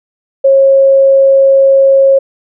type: tone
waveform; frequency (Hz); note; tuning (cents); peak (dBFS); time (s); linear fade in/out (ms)
sine; 543; C#5; -36; -3; 0.44-2.19; 10
effects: none